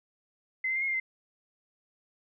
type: tone with pitch steps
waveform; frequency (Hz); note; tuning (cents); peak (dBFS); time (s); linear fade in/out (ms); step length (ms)
sine; 2054 / 2076 / 2111 / 2162 / 2111 / 2071; C7 / C7 / C7 / C#7 / C7 / C7; -33 / -14 / +15 / -44 / +15 / -18; -27; 0.64-1; 5; 60
effects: none